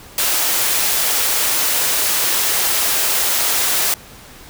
white high-pass noise, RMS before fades -17 dBFS, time 0.18-3.94 s, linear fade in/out 2 ms, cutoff 360 Hz, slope 12 dB/octave, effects pink hiss -40 dBFS RMS until 4.49 s

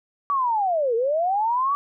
sine linear two-way sweep, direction down then up, 1156 to 442.4 to 1156 Hz, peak -19 dBFS, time 0.3-1.75 s, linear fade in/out 0 ms, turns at 0.95 s, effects none

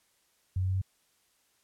sine tone with pitch steps, 92.5 / 93.36 / 94.23 / 95.1 Hz, F#2 / F#2 / F#2 / F#2, 0 / +16 / +32 / +48 cents, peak -26 dBFS, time 0.56-0.816 s, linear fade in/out 5 ms, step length 64 ms, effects white hiss -70 dBFS RMS until 1.63 s + low-pass 12000 Hz 12 dB/octave

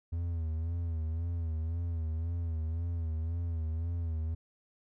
triangle tone with vibrato, 82.41 Hz, E2, in tune, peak -29 dBFS, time 0.12-4.35 s, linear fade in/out 10 ms, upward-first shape sine, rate 1.9 Hz, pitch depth 69 cents each way, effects none

